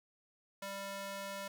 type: tone with high-pass filter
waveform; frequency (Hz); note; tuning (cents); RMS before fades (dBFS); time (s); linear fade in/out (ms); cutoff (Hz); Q
square; 197.3; G3; +11; -43; 0.62-1.48; 5; 550; 0.8
effects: 11-bit